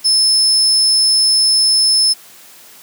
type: tone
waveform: 35% pulse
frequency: 5240 Hz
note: E8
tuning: 11 cents flat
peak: -7 dBFS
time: 0.04-2.14 s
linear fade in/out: 20 ms
effects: white hiss -41 dBFS RMS until 2.82 s + high-pass 150 Hz 12 dB/octave